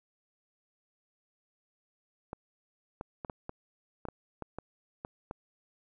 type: clicks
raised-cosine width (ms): 1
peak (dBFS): -24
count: 11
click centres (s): 2.331 / 3.011 / 3.248 / 3.298 / 3.494 / 4.053 / 4.086 / 4.423 / 4.586 / 5.049 / 5.311
effects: none